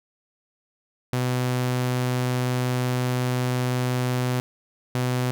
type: tone pair in turn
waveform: sawtooth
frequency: 125.6 / 125.6 Hz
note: B2 / B2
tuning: +30 / +30 cents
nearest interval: unison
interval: 0 cents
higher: neither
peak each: -18 dBFS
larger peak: neither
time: 1.13-4.4 / 4.95-5.31 s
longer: first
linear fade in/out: 0 ms
effects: none